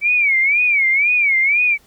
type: tone with vibrato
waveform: sine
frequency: 2278 Hz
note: C#7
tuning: 47 cents sharp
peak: -12 dBFS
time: 0.01-1.78 s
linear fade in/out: 50 ms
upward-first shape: sine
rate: 2 Hz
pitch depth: 150 cents each way
effects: pink hiss -53 dBFS RMS until 1.86 s